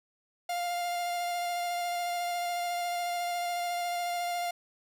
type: tone with vibrato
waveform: 45% pulse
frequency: 701 Hz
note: F5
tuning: 6 cents sharp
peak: -30 dBFS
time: 0.49-4.51 s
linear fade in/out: 5 ms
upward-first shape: square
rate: 14 Hz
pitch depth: 10 cents each way
effects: none